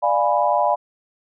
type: chord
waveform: sine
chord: D diminished seventh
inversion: none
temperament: equal with one note detuned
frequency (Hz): 592.8 / 698.5 / 830.6 / 987.8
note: D5 / F5 / Ab5 / Cb6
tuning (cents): +16 / 0 / 0 / 0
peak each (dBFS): -21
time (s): 0.02-0.76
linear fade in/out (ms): 20
effects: none